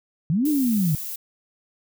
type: linear two-way sweep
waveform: sine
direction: up then down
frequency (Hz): 142.8 to 311.1 to 142.8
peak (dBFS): -18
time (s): 0.3-0.95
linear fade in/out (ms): 0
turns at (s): 0.48
type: noise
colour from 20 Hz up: violet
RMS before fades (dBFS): -32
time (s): 0.45-1.16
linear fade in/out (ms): 5
effects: none